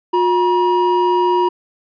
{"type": "tone pair together", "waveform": "triangle", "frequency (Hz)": [358.5, 957], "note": ["F4", "A#5"], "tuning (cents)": [45, 45], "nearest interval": "octave + perfect fourth", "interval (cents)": 1700, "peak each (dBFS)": -13, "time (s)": [0.13, 1.49], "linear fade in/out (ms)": 10, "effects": ["resampled to 11025 Hz"]}